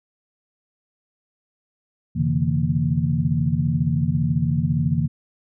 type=tone cluster; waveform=sine; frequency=87.5 / 131 / 145.4 / 163.4 / 229.8 Hz; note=F2 / C3 / D3 / E3 / A#3; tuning=+4 / +2 / -17 / -15 / -25 cents; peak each=-28 / -25 / -23 / -22 / -27 dBFS; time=2.15-5.08 s; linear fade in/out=20 ms; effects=none